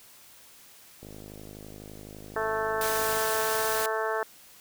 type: click train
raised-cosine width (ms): 2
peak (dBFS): -31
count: 112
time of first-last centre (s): 1.03-3.169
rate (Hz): 51.9
type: harmonic tone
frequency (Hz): 220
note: A3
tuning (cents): 0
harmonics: 2 / 3 / 4 / 5 / 6 / 7 / 8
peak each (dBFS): -31 / -33 / -34 / -35 / -36 / -36 / -37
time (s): 2.36-4.23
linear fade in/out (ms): 2
type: noise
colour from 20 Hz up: white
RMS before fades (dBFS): -32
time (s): 2.81-3.86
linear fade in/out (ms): 2
effects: white hiss -53 dBFS RMS until 4.6 s